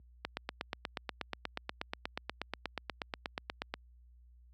click train, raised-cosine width 0.3 ms, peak -19 dBFS, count 30, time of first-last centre 0.25-3.74 s, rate 8.31 Hz, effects added 60 Hz sine -41 dBFS peak until 4.53 s + high-pass 150 Hz 12 dB/octave

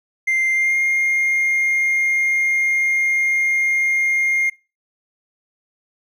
triangle tone with pitch glide, 2093 to 2123 Hz, C7 to C7, 0 to +25 cents, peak -13 dBFS, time 0.27-4.5 s, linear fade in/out 10 ms, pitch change +25 cents, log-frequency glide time 0.53-0.76 s, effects noise-tail reverb RT60 0.3 s tail -23 dB re dry + tanh soft clip ceiling -9 dBFS

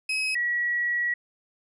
35% pulse / sine tone pair in turn, 2551 / 1924.9 Hz, D#7 / B6, +43 / -45 cents, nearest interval perfect fourth, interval 488 cents, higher first, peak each -23 dBFS, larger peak neither, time 0.09-0.35 / 0.35-1.14 s, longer second, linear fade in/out 5 ms, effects resampled to 24000 Hz

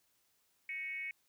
sine tone with frequency modulation, 2217 Hz, C#7, in tune, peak -38 dBFS, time 0.69-1.11 s, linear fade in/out 2 ms, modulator 323 Hz, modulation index 0.63, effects white hiss -75 dBFS RMS until 1.28 s

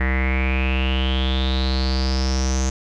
square tone with low-pass filter sweep, 65.41 Hz, C2, in tune, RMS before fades -20 dBFS, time 0-2.7 s, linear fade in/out 5 ms, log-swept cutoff 1900 to 6500 Hz, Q 9.8, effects none

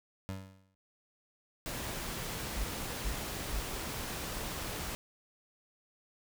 25% pulse tone with exponential decay, 95.6 Hz, G2, 43 cents flat, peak -31 dBFS, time 0.29-0.75 s, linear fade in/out 0 ms, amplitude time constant 100 ms
pink noise, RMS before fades -39 dBFS, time 1.66-4.95 s, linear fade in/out 0 ms
sine tone bursts, 48.85 Hz, G1, 5 cents flat, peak -31 dBFS, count 3, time 2.56-3.61 s, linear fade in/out 20 ms, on 90 ms, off 390 ms
effects none

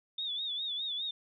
sine tone with vibrato, 3580 Hz, A7, 29 cents sharp, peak -33 dBFS, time 0.18-1.11 s, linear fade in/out 5 ms, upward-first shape sine, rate 4.9 Hz, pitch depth 93 cents each way, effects none

